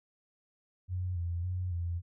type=tone with vibrato; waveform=sine; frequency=88.5 Hz; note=F2; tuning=23 cents sharp; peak=-31 dBFS; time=0.88-2.02 s; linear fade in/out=50 ms; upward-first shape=square; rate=1.8 Hz; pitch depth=49 cents each way; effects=none